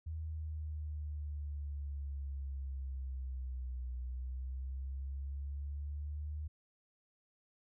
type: exponential two-way sweep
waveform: sine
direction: down then up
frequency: 79.8 to 62 to 76.1 Hz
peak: -38 dBFS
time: 0.06-6.48 s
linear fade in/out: 10 ms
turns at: 3.95 s
effects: none